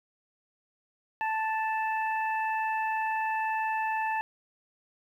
harmonic tone, 879 Hz, A5, 2 cents flat, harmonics 1 / 2 / 3, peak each -28 / -34 / -38 dBFS, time 1.21-4.21 s, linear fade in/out 0 ms, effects 10-bit

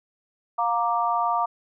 sine chord, Bb major, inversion second, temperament equal with one note detuned, 706.2 / 932.3 / 1174.7 Hz, F5 / Bb5 / D6, +19 / 0 / 0 cents, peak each -25 dBFS, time 0.58-1.46 s, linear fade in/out 10 ms, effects none

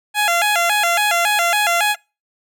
15% pulse tone with vibrato, 758 Hz, F#5, 42 cents sharp, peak -8 dBFS, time 0.14-1.96 s, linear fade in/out 50 ms, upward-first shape square, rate 3.6 Hz, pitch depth 170 cents each way, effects noise-tail reverb RT60 0.3 s tail -26 dB re dry

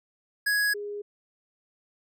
square / sine tone pair in turn, 1667 / 411.5 Hz, G#6 / G#4, +6 / -16 cents, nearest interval 2 octaves, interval 2422 cents, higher first, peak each -23 / -32 dBFS, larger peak first, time 0.46-0.74 / 0.74-1.02 s, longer neither, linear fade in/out 10 ms, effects none

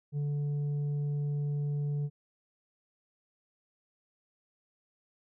sine tone with tanh clipping, 145.3 Hz, D3, 18 cents flat, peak -30 dBFS, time 0.12-2.1 s, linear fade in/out 50 ms, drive 4 dB, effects none

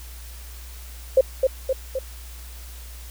sine tone with echo, 526 Hz, C5, 9 cents sharp, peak -10 dBFS, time 1.17-1.21 s, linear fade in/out 5 ms, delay 260 ms, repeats 3, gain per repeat -4 dB, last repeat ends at 1.99 s, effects added 60 Hz sine -37 dBFS peak until 3.1 s + white hiss -45 dBFS RMS until 3.1 s

